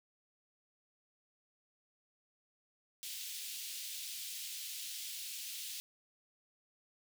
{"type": "high-pass noise", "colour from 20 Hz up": "pink", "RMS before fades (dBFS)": -44, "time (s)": [3.03, 5.8], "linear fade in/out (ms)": 0, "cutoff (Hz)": 2900, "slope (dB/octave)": 24, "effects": []}